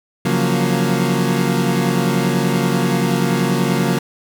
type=chord; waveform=30% pulse; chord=Gb major seventh; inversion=second; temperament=equal; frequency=138.59 / 174.61 / 185 / 233.1 Hz; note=Db3 / F3 / Gb3 / Bb3; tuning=0 / 0 / 0 / 0 cents; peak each=-18 dBFS; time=0.25-3.99 s; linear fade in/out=5 ms; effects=none

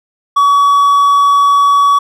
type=tone; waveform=triangle; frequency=1133 Hz; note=C#6; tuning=37 cents sharp; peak=-4 dBFS; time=0.36-1.99 s; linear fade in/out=10 ms; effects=none

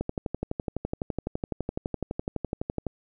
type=click train; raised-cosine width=2 ms; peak=-15 dBFS; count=35; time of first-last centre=0.01-2.867 s; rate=11.9 Hz; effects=none

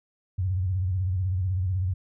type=tone with vibrato; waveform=sine; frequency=92.5 Hz; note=F#2; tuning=in tune; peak=-23 dBFS; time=0.38-1.94 s; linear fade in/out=10 ms; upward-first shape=square; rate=16 Hz; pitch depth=85 cents each way; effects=none

